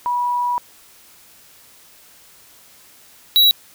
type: tone pair in turn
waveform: sine / square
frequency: 974 / 3896 Hz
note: B5 / B7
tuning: -24 / -24 cents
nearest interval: 2 octaves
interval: 2400 cents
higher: second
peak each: -17 / -10 dBFS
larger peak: second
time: 0.06-0.58 / 3.36-3.51 s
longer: first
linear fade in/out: 0 ms
effects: white hiss -48 dBFS RMS until 3.74 s